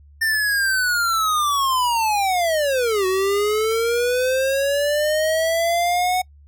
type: linear two-way sweep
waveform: square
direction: down then up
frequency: 1807 to 370 to 741 Hz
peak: -18 dBFS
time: 0.21-6.22 s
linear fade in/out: 10 ms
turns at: 3.06 s
effects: noise-tail reverb RT60 0.1 s tail -25 dB re dry + added 72 Hz sine -45 dBFS peak until 6.47 s